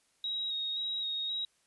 sine tone with vibrato, 3789 Hz, A#7, 27 cents sharp, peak -32 dBFS, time 0.24-1.45 s, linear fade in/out 2 ms, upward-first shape square, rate 1.9 Hz, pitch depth 19 cents each way, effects white hiss -71 dBFS RMS until 1.66 s + resampled to 24000 Hz

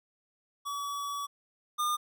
square tone pair in turn, 1139 / 1210.4 Hz, C#6 / D#6, +47 / -48 cents, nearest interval minor second, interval 105 cents, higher second, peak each -34 / -28 dBFS, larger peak second, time 0.65-1.27 / 1.78-1.97 s, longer first, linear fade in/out 20 ms, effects none

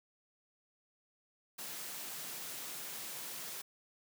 white high-pass noise, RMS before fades -44 dBFS, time 1.58-3.62 s, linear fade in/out 10 ms, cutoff 120 Hz, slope 96 dB/octave, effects none

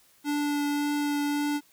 square tone with vibrato, 291 Hz, D4, 16 cents flat, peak -26 dBFS, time 0.24-1.61 s, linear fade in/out 50 ms, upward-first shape triangle, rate 1.8 Hz, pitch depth 10 cents each way, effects white hiss -61 dBFS RMS until 1.72 s

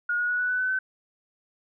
sine tone with pitch steps, 1437 / 1451.2 / 1465.5 / 1480 / 1494.6 / 1509.3 / 1524.2 Hz, F6 / F#6 / F#6 / F#6 / F#6 / F#6 / G6, +49 / -34 / -17 / 0 / +17 / +34 / -49 cents, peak -23 dBFS, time 0.09-0.79 s, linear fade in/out 5 ms, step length 100 ms, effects none

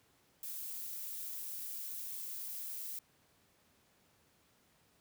violet noise, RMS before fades -43 dBFS, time 0.43-2.99 s, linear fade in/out 2 ms, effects pink hiss -70 dBFS RMS until 5 s + high-pass 80 Hz 12 dB/octave

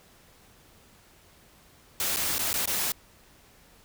white noise with dropouts, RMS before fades -28 dBFS, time 2-2.92 s, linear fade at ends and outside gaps 1 ms, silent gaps 2.162-2.169 / 2.382-2.392 / 2.53-2.54 / 2.657-2.675 s, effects pink hiss -57 dBFS RMS until 3.84 s

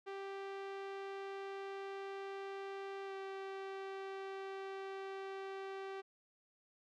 sawtooth tone with pitch glide, 392 to 387.9 Hz, G4 to G4, 0 to -18 cents, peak -39 dBFS, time 0.06-6.02 s, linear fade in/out 20 ms, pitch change -18 cents, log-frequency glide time 3.05-3.13 s, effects low-pass 3000 Hz 12 dB/octave

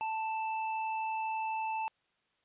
square tone, 882 Hz, A5, 4 cents sharp, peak -33 dBFS, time 0.01-1.88 s, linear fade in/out 0 ms, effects white hiss -75 dBFS RMS until 2.44 s + resampled to 8000 Hz

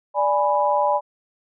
sine chord, G# diminished, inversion second, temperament equal, 587.3 / 830.6 / 987.8 Hz, D5 / G#5 / B5, 0 / 0 / 0 cents, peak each -21 dBFS, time 0.14-1.01 s, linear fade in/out 50 ms, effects none

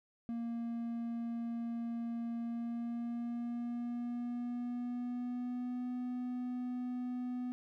triangle tone with pitch glide, 233.1 to 248.4 Hz, A#3 to B3, 0 to +10 cents, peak -34 dBFS, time 0.29-7.52 s, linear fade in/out 0 ms, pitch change +110 cents, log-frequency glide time 2.39-5.89 s, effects none

